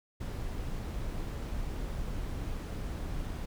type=noise; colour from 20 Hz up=brown; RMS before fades=-36 dBFS; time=0.2-3.46 s; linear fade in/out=10 ms; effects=none